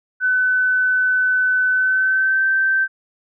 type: tone with pitch glide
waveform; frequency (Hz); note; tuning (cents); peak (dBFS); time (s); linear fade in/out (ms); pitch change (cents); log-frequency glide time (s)
sine; 1508 to 1554.9; F#6 to G6; +32 to -15; -14; 0.2-2.88; 50; +53; 1.71-2.45
effects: none